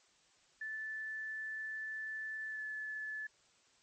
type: tone with pitch glide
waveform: sine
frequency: 1752 to 1729.9 Hz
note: A6 to A6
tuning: -8 to -30 cents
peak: -39 dBFS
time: 0.61-3.27 s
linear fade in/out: 5 ms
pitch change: -22 cents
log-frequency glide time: 2.48-2.62 s
effects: white hiss -69 dBFS RMS until 3.82 s + MP3 32 kbps